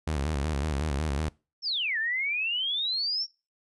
sawtooth tone with vibrato, 73.42 Hz, D2, in tune, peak -23 dBFS, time 0.07-1.29 s, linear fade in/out 5 ms, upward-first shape square, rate 5.4 Hz, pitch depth 110 cents each way
sine exponential two-way sweep, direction down then up, 5588 to 1730 to 5588 Hz, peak -26 dBFS, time 1.62-3.27 s, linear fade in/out 50 ms, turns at 1.98 s
effects noise-tail reverb RT60 0.3 s tail -24 dB re dry + resampled to 24000 Hz

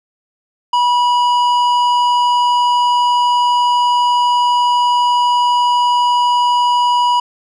sine tone with tanh clipping, 974 Hz, B5, 24 cents flat, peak -12 dBFS, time 0.73-7.2 s, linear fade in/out 5 ms, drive 11 dB, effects none

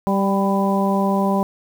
harmonic tone with a mistuned harmonic, 196 Hz, G3, in tune, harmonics 1 / 2 / 3 / 4 / 5, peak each -18 / -25 / -24 / -25 / -24 dBFS, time 0.07-1.43 s, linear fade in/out 0 ms, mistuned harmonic 5, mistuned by +24 cents, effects 7-bit

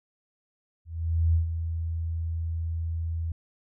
sine tone with ADSR envelope, 82.41 Hz, E2, in tune, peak -18 dBFS, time 0.85-3.32 s, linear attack 490 ms, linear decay 120 ms, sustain -9 dB, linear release 3 ms, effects none

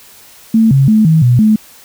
sine tone with pitch steps, 223.5 / 136.1 / 216.8 / 159.7 / 122.8 / 215.9 Hz, A3 / C#3 / A3 / D#3 / B2 / A3, +27 / -31 / -25 / +45 / -9 / -33 cents, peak -5 dBFS, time 0.54-1.56 s, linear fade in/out 5 ms, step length 170 ms, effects white hiss -40 dBFS RMS until 1.84 s

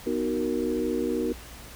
sine chord, B major seventh, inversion none, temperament equal with one note detuned, 246.9 / 311.1 / 373.2 / 466.2 Hz, B3 / D#4 / F#4 / A#4, 0 / 0 / +15 / 0 cents, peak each -30 dBFS, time 0.06-1.33 s, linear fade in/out 10 ms, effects added 59 Hz sine -46 dBFS peak until 1.75 s + pink hiss -45 dBFS RMS until 1.75 s

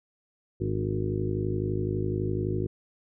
harmonic tone with a mistuned harmonic, 51.91 Hz, G#1, in tune, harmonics 1 / 2 / 3 / 4 / 5 / 6 / 7 / 8 / 9, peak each -38 / -30 / -34 / -39 / -39 / -37 / -31 / -41 / -41 dBFS, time 0.6-2.67 s, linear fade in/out 10 ms, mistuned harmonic 6, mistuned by -39 cents, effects none

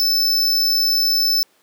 square tone, 5274 Hz, E8, in tune, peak -15 dBFS, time 0-1.43 s, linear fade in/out 0 ms, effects pink hiss -58 dBFS RMS until 1.62 s + high-pass 300 Hz 12 dB/octave

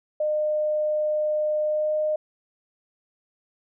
sine tone with pitch glide, 608 to 612.9 Hz, D#5 to D#5, -40 to -26 cents, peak -21 dBFS, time 0.2-2.16 s, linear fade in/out 5 ms, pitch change +14 cents, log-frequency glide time 1.65-1.95 s, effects none

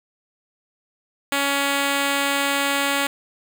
5% pulse tone, 280.1 Hz, C#4, 18 cents sharp, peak -8 dBFS, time 1.32-3.07 s, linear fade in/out 2 ms, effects none

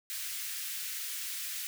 white high-pass noise, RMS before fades -38 dBFS, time 0.1-1.67 s, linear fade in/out 0 ms, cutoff 1600 Hz, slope 24 dB/octave, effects none

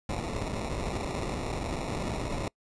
pink noise with sample-and-hold, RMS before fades -33 dBFS, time 0.09-2.48 s, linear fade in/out 2 ms, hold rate 1575 Hz, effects noise-tail reverb RT60 0.1 s tail -26 dB re dry + resampled to 22050 Hz

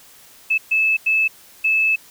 sine tone bursts at uneven times, 2612 Hz, E7, 17 cents flat, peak -14 dBFS, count 4, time 0.5-0.58 / 0.71-0.97 / 1.06-1.28 / 1.64-1.96 s, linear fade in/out 10 ms, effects white hiss -47 dBFS RMS until 2.1 s

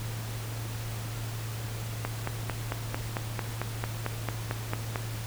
click train, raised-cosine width 0.5 ms, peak -15 dBFS, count 14, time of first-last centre 2.05-4.958 s, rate 4.47 Hz, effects added 112 Hz sine -34 dBFS peak until 5.26 s + pink hiss -41 dBFS RMS until 5.26 s

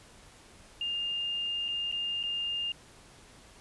sine tone with dropouts, 2813 Hz, F7, 12 cents sharp, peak -30 dBFS, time 0.81-2.72 s, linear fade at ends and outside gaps 2 ms, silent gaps 1.683-1.686 / 1.915-1.924 / 2.23-2.236 s, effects pink hiss -55 dBFS RMS until 3.6 s + resampled to 24000 Hz

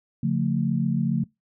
sine tone cluster, 141.7 / 176.4 / 223.7 Hz, C#3 / F3 / A3, +38 / +18 / +29 cents, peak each -25 dBFS, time 0.23-1.24 s, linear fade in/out 5 ms, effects noise-tail reverb RT60 0.2 s tail -25 dB re dry

